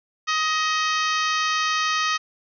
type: harmonic tone with a mistuned harmonic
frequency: 627 Hz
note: D#5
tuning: 13 cents sharp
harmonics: 2 / 3 / 4 / 5 / 6 / 7 / 8 / 9 / 10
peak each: -23 / -27 / -29 / -31 / -33 / -34 / -35 / -36 / -37 dBFS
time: 0.27-2.18 s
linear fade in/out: 20 ms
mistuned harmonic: 4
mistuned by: +28 cents
effects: none